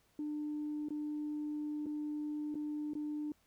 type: tone with dropouts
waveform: sine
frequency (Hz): 299.2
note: D4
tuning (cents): +32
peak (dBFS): -35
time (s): 0.19-3.32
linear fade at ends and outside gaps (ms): 2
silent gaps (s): 0.886-0.905 / 1.859-1.865 / 2.544-2.553 / 2.935-2.952
effects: tanh soft clip ceiling -32 dBFS + pink hiss -72 dBFS RMS until 3.46 s